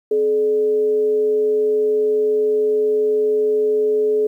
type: tone with frequency modulation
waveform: sine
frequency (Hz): 426.4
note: G#4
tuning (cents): +46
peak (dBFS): -14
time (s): 0.11-4.27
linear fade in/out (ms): 5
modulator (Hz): 166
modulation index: 0.21
effects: 9-bit